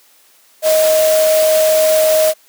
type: tone in noise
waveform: sine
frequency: 627 Hz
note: D#5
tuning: 13 cents sharp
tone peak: -9 dBFS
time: 0.62-2.34 s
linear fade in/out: 50 ms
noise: white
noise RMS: -20 dBFS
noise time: 0.62-2.34 s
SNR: +8 dB
effects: white hiss -50 dBFS RMS until 2.48 s + high-pass 300 Hz 12 dB/octave